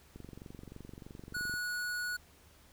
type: click train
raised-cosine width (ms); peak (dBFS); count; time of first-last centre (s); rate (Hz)
3; -34; 33; 0.16-1.539; 23.2
type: tone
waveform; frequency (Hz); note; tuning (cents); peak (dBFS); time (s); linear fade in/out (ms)
square; 1462; F#6; -21; -35; 1.34-2.17; 10
effects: added 75 Hz sine -64 dBFS peak until 2.72 s + pink hiss -62 dBFS RMS until 2.72 s